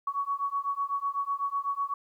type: beating tone pair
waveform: sine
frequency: 1117 / 1125 Hz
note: C#6 / C#6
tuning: +13 / +25 cents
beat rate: 8 Hz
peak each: -31 dBFS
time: 0.07-1.94 s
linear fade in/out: 5 ms
effects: 11-bit